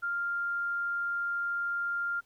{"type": "tone", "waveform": "sine", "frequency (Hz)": 1396.9, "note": "F6", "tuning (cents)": 0, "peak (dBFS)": -29, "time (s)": [0.02, 2.21], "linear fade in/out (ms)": 20, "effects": ["pink hiss -68 dBFS RMS until 2.25 s"]}